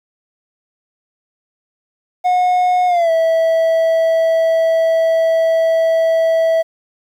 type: tone with pitch glide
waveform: triangle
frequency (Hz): 725 to 653.4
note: F#5 to E5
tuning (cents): -35 to -15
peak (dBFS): -9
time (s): 2.24-6.63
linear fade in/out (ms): 20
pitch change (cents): -180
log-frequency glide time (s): 2.87-3.11
effects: 8-bit